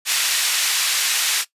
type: band-pass noise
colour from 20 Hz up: pink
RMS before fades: -20 dBFS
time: 0.05-1.45 s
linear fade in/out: 50 ms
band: 2300 to 12000 Hz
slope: 12 dB/octave
effects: noise-tail reverb RT60 0.1 s tail -17 dB re dry + resampled to 32000 Hz